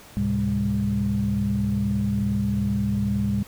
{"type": "tone cluster", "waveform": "sine", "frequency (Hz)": [74.1, 110.8, 133.2, 201.5], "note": ["D2", "A2", "C3", "G3"], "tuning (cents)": [16, 13, 31, 48], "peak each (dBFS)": [-30, -26, -31, -22], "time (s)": [0.17, 3.43], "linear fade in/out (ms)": 0, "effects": ["tanh soft clip ceiling -13 dBFS", "pink hiss -47 dBFS RMS until 3.47 s"]}